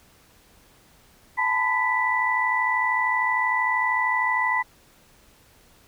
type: tone cluster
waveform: sine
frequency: 854 / 894 / 1007 / 1974 Hz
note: G#5 / A5 / B5 / B6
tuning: +48 / +27 / +33 / -1 cents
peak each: -31 / -28 / -25 / -23 dBFS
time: 1.37-4.63 s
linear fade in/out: 20 ms
effects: pink hiss -56 dBFS RMS until 5.87 s